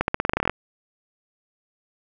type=accelerating click train; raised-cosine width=0.5 ms; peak=-5 dBFS; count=13; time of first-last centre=0.01-0.496 s; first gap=71 ms; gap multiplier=0.89; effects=none